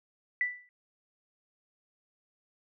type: tone with exponential decay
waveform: sine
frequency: 1975.5 Hz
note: B6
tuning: in tune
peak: -23 dBFS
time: 0.41-0.69 s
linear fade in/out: 1 ms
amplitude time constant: 59 ms
effects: none